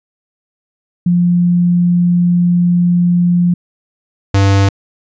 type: tone pair in turn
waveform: sine / square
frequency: 175.4 / 98.44 Hz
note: F3 / G2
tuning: +8 / +8 cents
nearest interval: minor seventh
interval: 1000 cents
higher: first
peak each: -8 dBFS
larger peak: neither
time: 1.06-3.54 / 4.34-4.69 s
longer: first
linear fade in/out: 5 ms
effects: resampled to 16000 Hz